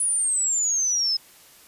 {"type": "exponential sweep", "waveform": "sine", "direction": "down", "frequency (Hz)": [9956, 5110], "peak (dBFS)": -20, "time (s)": [0, 1.17], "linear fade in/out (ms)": 5, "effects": ["white hiss -51 dBFS RMS until 1.67 s", "resampled to 32000 Hz"]}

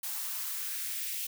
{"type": "noise with high-pass filter sweep", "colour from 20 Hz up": "blue", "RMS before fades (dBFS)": -36, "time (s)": [0.03, 1.27], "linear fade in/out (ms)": 5, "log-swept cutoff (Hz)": [740, 2600], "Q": 1.8, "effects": []}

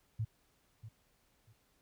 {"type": "tone with echo", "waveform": "sine", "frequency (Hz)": 110, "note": "A2", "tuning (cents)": 0, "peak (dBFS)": -32, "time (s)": [0.19, 0.25], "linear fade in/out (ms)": 10, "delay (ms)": 640, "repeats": 2, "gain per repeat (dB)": -13, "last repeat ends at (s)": 1.53, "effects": ["pink hiss -73 dBFS RMS until 1.81 s"]}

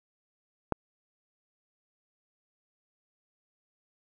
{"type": "click", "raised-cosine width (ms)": 1, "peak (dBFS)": -12, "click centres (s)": 0.723, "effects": []}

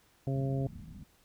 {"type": "harmonic tone", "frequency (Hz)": 135.2, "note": "C#3", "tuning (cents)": -43, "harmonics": [1, 2, 3, 4, 5], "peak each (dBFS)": [-30, -37, -40, -42, -43], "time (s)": [0.27, 0.67], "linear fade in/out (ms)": 2}
{"type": "low-pass noise", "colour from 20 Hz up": "white", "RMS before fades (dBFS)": -47, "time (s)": [0.34, 1.04], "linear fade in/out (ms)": 10, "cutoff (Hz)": 230, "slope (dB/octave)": 48}
{"effects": ["pink hiss -66 dBFS RMS until 1.24 s"]}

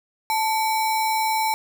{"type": "tone with sample-and-hold", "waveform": "sine", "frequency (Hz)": 880, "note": "A5", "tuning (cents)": 0, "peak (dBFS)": -19, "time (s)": [0.3, 1.54], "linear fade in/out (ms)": 0, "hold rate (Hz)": 3150, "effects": []}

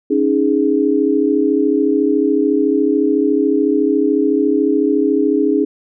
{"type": "chord", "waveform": "sine", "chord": "C# suspended second", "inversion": "none", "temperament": "equal", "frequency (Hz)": [277.2, 311.1, 415.3], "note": ["C#4", "D#4", "G#4"], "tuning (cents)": [0, 0, 0], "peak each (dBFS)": -16, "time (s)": [0.1, 5.65], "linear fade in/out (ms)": 10, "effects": []}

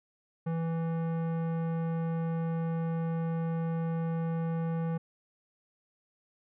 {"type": "tone with tanh clipping", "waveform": "sine", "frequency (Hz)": 164.81, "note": "E3", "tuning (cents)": 0, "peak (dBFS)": -31, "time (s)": [0.46, 4.98], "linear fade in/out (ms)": 10, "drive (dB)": 16, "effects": []}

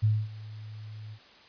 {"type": "tone with ADSR envelope", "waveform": "sine", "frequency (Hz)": 107.5, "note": "A2", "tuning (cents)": -40, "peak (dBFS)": -19, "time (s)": [0.02, 1.19], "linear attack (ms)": 22, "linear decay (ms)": 240, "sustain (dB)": -20, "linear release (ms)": 65, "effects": ["white hiss -54 dBFS RMS until 1.48 s", "resampled to 11025 Hz"]}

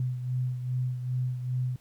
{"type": "beating tone pair", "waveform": "sine", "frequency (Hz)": [126, 128.5], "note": ["B2", "C3"], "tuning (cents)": [35, -31], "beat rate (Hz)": 2.5, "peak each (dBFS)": [-28, -36], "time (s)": [0, 1.76], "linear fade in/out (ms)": 2, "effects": ["pink hiss -63 dBFS RMS until 1.8 s"]}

